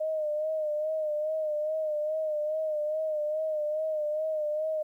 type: tone with vibrato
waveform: sine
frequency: 615 Hz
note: D#5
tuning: 20 cents flat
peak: -27 dBFS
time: 0-4.83 s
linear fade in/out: 10 ms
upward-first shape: sine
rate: 2.4 Hz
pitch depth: 49 cents each way
effects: 11-bit